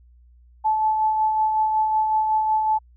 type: tone with tremolo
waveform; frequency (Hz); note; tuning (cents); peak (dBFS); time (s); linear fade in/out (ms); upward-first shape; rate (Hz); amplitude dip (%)
sine; 868; A5; -24; -16; 0.64-2.79; 20; sine; 5.4; 35
effects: added 60 Hz sine -49 dBFS peak until 2.96 s